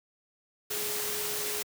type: tone in noise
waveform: sine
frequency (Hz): 420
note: G#4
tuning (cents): +19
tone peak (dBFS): -39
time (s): 0.7-1.63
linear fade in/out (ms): 10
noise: white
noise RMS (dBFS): -33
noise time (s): 0.7-1.63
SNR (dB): -9
effects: high-pass 100 Hz 12 dB/octave